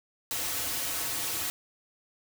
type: noise with comb filter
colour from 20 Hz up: white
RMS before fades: -32 dBFS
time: 0.31-1.5 s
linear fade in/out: 0 ms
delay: 5 ms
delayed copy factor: -0.9
effects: none